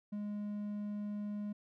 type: tone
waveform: triangle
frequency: 207.2 Hz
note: G#3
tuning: 4 cents flat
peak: -35 dBFS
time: 0.12-1.53 s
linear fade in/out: 10 ms
effects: none